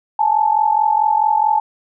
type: tone pair together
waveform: sine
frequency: 843 / 887.6 Hz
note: G#5 / A5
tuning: +26 / +15 cents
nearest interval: minor second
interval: 89 cents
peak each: -15 dBFS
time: 0.19-1.6 s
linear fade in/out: 5 ms
effects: none